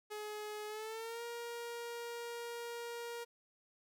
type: tone with pitch glide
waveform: sawtooth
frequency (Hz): 422.4 to 471.4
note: G#4 to A#4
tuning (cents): +29 to +19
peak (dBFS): -38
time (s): 0.1-3.25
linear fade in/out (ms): 20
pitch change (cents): +190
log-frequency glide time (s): 0.67-1.23
effects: none